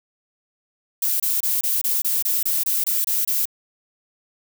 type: noise bursts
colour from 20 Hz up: violet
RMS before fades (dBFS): -21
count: 12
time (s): 1.02-3.455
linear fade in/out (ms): 5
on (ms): 180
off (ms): 25
effects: none